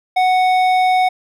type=tone with hard clipping; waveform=sine; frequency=740 Hz; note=F#5; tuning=in tune; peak=-13 dBFS; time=0.16-1.09 s; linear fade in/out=10 ms; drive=10 dB; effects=none